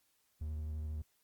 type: tone with vibrato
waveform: triangle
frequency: 76.9 Hz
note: D#2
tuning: 20 cents flat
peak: -35 dBFS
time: 0.41-1.02 s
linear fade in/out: 5 ms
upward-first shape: triangle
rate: 12 Hz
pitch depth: 24 cents each way
effects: white hiss -75 dBFS RMS until 1.23 s + Opus 48 kbps